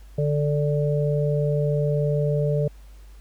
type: harmonic tone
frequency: 146.83 Hz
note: D3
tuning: in tune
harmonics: 1 / 3 / 4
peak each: -21 / -26 / -27 dBFS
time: 0.18-2.68 s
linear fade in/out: 5 ms
effects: added 50 Hz sine -42 dBFS peak until 3.2 s + pink hiss -58 dBFS RMS until 3.2 s